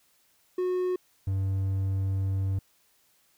triangle tone pair in turn, 364.7 / 96.42 Hz, F#4 / G2, -25 / -28 cents, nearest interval octave + major seventh, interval 2303 cents, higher first, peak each -23 dBFS, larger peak neither, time 0.58-0.96 / 1.27-2.59 s, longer second, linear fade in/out 5 ms, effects white hiss -66 dBFS RMS until 3.37 s

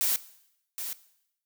blue noise with echo, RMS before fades -26 dBFS, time 0.01-0.16 s, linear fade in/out 0 ms, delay 770 ms, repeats 1, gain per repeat -9 dB, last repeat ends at 0.93 s, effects noise-tail reverb RT60 0.8 s tail -17 dB re dry

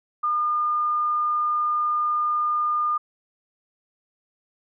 sine tone, 1212 Hz, D#6, 46 cents flat, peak -20 dBFS, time 0.23-2.98 s, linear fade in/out 10 ms, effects none

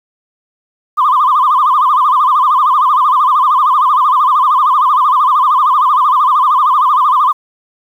sine tone with vibrato, 1108.7 Hz, C#6, in tune, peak -6 dBFS, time 0.97-7.33 s, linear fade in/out 20 ms, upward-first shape sine, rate 13 Hz, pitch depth 190 cents each way, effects tanh soft clip ceiling -2 dBFS + 7-bit

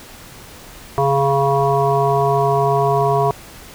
harmonic tone, 138.59 Hz, C#3, in tune, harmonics 1 / 3 / 5 / 7 / 8, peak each -20 / -18 / -18 / -20 / -24 dBFS, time 0.98-3.31 s, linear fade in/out 0 ms, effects pink hiss -39 dBFS RMS until 3.74 s

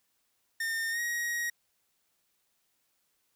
45% pulse tone with pitch glide, 1816 to 1892 Hz, A#6 to A#6, -46 to +25 cents, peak -30 dBFS, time 0.6-1.5 s, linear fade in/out 5 ms, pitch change +71 cents, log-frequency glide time 0.9-1 s, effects white hiss -75 dBFS RMS until 3.35 s

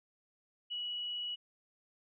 sine tone, 2929 Hz, F#7, 18 cents flat, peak -36 dBFS, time 0.7-1.36 s, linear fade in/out 20 ms, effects none

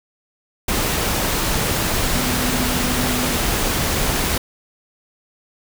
sine tone in noise, 248.7 Hz, B3, 12 cents sharp, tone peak -24 dBFS, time 2.15-3.37 s, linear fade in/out 5 ms, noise pink, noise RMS -20 dBFS, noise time 0.68-4.38 s, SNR -7 dB, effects none

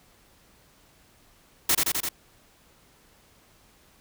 white noise with echo, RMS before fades -21 dBFS, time 1.69-1.75 s, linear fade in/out 5 ms, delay 85 ms, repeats 4, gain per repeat -2 dB, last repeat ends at 2.09 s, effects pink hiss -59 dBFS RMS until 4 s

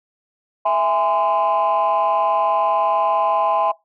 sine chord, E augmented, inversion none, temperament just, 659.3 / 824.1 / 1030.1 Hz, E5 / G#5 / B#5, 0 / -14 / -27 cents, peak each -18 dBFS, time 0.65-3.72 s, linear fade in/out 10 ms, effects noise-tail reverb RT60 0.2 s tail -21 dB re dry + tanh soft clip ceiling -10 dBFS

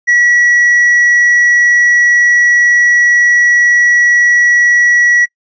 triangle tone with tanh clipping, 1933 Hz, B6, 38 cents flat, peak -7 dBFS, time 0.07-5.26 s, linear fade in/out 20 ms, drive 8 dB, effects noise-tail reverb RT60 0.1 s tail -23 dB re dry + resampled to 16000 Hz

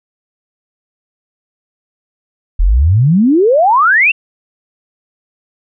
sine exponential sweep, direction up, 37.6 to 2794 Hz, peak -6 dBFS, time 2.59-4.12 s, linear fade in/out 10 ms, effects none

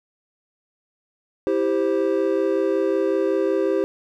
triangle chord, C major, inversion first, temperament just, 327 / 392.4 / 523.3 Hz, E4 / G4 / C5, -14 / +2 / 0 cents, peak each -22 / -19 / -22 dBFS, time 1.47-3.84 s, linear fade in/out 0 ms, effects none

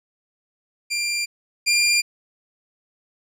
20% pulse tone pair in turn, 2382 / 2395 Hz, D7 / D7, +24 / +33 cents, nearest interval unison, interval 9 cents, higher second, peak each -17 / -11 dBFS, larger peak second, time 0.9-1.26 / 1.66-2.02 s, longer neither, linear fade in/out 20 ms, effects resampled to 32000 Hz

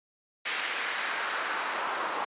pink noise with band-pass filter sweep, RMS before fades -32 dBFS, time 0.45-2.25 s, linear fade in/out 10 ms, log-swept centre 2200 to 1000 Hz, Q 1.5, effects high-pass 300 Hz 12 dB/octave + resampled to 8000 Hz

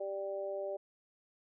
harmonic tone, 196.1 Hz, G3, 1 cent sharp, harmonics 2 / 3 / 4, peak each -41 / -37 / -49 dBFS, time 0-0.77 s, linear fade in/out 10 ms, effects none

